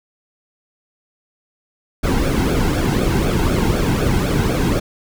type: noise with flanger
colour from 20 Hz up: brown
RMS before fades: -17 dBFS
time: 2.03-4.8 s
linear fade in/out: 10 ms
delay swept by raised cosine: 1 to 1.73 ms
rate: 4 Hz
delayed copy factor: -0.7
effects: none